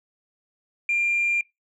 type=tone; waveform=sine; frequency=2390 Hz; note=D7; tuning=30 cents sharp; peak=-19 dBFS; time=0.89-1.41 s; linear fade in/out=2 ms; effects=noise-tail reverb RT60 0.2 s tail -24 dB re dry + tanh soft clip ceiling -16 dBFS